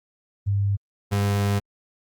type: tone pair in turn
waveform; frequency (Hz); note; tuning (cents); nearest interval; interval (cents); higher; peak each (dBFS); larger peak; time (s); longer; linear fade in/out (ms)
sine / 35% pulse; 100 / 100.93; G2 / G#2; +35 / -49; unison; 16; second; -19 / -18; second; 0.46-0.77 / 1.11-1.6; second; 20
effects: Opus 32 kbps